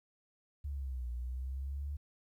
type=linear two-way sweep; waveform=sine; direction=down then up; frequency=73 to 59.5 to 73 Hz; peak=-36 dBFS; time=0.64-1.97 s; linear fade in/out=10 ms; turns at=1.1 s; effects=12-bit